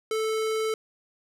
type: tone with low-pass filter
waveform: square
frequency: 438.9 Hz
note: A4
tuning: 4 cents flat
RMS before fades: -27 dBFS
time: 0.11-0.74 s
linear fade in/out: 2 ms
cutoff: 12000 Hz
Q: 0.68
effects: none